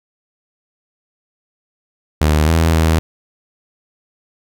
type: tone with pitch steps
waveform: sawtooth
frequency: 76.5 / 81.7 / 80.4 Hz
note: D#2 / E2 / E2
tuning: -29 / -15 / -43 cents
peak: -7 dBFS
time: 2.21-2.99 s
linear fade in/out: 0 ms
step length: 260 ms
effects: none